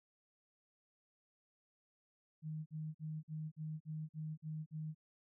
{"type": "tone bursts", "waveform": "sine", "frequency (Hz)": 155.56, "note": "D#3", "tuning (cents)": 0, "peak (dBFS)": -40, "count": 9, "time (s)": [2.42, 4.948], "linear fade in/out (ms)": 50, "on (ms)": 240, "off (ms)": 46, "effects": []}